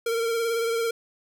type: tone with vibrato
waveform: square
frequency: 460 Hz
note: A#4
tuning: 23 cents flat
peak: -24 dBFS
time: 0.06-0.91 s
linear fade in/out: 5 ms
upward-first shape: sine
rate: 18 Hz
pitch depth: 30 cents each way
effects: none